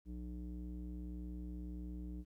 square tone with low-pass filter, 60.8 Hz, B1, 26 cents flat, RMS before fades -45 dBFS, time 0.05-2.25 s, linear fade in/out 50 ms, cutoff 270 Hz, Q 3.6, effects 13-bit

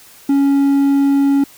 triangle tone, 278.5 Hz, C#4, 8 cents sharp, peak -8 dBFS, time 0.29-1.44 s, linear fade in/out 5 ms, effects white hiss -43 dBFS RMS until 1.57 s

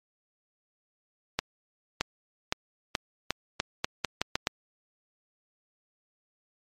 accelerating click train, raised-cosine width 0.2 ms, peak -8 dBFS, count 11, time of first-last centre 1.39-4.471 s, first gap 620 ms, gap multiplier 0.83, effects MP3 64 kbps

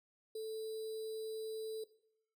sine tone with sample-and-hold, 440 Hz, A4, in tune, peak -39 dBFS, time 0.35-1.84 s, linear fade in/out 5 ms, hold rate 4410 Hz, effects noise-tail reverb RT60 0.7 s tail -17 dB re dry

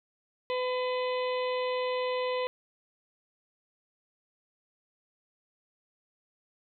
harmonic tone, 504 Hz, B4, 35 cents sharp, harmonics 1 / 2 / 4 / 5 / 6 / 7 / 8, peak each -29 / -35 / -41 / -43 / -45 / -46 / -47 dBFS, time 0.5-2.47 s, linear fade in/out 0 ms, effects none

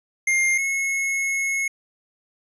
square tone pair in turn, 2116 / 2179 Hz, C7 / C#7, +19 / -30 cents, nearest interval minor second, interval 51 cents, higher second, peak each -18 / -22 dBFS, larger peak first, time 0.27-0.58 / 0.58-1.68 s, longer second, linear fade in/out 5 ms, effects resampled to 24000 Hz

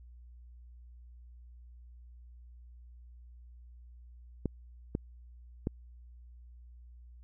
clicks, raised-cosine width 3 ms, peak -18 dBFS, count 3, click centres 4.457 / 4.951 / 5.671 s, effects added 60 Hz sine -50 dBFS peak until 7.23 s

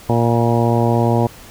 harmonic tone with a mistuned harmonic, 117.2 Hz, A#2, 10 cents sharp, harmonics 1 / 2 / 3 / 4 / 5 / 6 / 7 / 8, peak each -16 / -19 / -21 / -22 / -23 / -24 / -24 / -25 dBFS, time 0.09-1.27 s, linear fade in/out 5 ms, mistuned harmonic 8, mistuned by +31 cents, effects pink hiss -40 dBFS RMS until 1.5 s

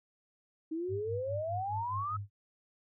sine exponential sweep, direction up, 311.1 to 1303 Hz, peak -33 dBFS, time 0.71-2.17 s, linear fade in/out 10 ms
sine tone with tremolo, 101.3 Hz, G#2, 43 cents flat, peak -35 dBFS, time 0.88-2.3 s, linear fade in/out 50 ms, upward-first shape sine, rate 4.8 Hz, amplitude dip 90%
effects none

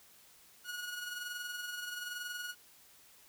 sawtooth tone with amplitude modulation, 1452 Hz, F#6, 33 cents flat, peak -34 dBFS, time 0.64-2.55 s, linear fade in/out 50 ms, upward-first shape sine, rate 21.1 Hz, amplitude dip 45%, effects white hiss -61 dBFS RMS until 3.28 s

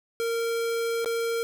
square tone with dropouts, 461.8 Hz, A#4, 16 cents flat, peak -26 dBFS, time 0.2-1.43 s, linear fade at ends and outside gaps 0 ms, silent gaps 1.046-1.059 s, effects 9-bit

